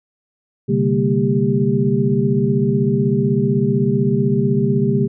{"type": "tone cluster", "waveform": "sine", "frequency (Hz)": [129.3, 145.2, 197.4, 229.7, 397.2], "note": ["C3", "D3", "G3", "A#3", "G4"], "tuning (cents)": [-20, -19, 12, -25, 23], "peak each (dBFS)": -20, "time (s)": [0.68, 5.08], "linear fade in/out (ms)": 20, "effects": []}